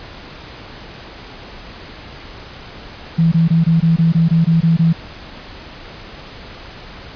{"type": "tone bursts", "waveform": "sine", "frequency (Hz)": 164.81, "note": "E3", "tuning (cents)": 0, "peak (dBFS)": -9, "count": 11, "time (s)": [3.18, 4.93], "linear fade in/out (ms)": 10, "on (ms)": 140, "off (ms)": 21, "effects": ["pink hiss -35 dBFS RMS until 7.15 s", "resampled to 11025 Hz"]}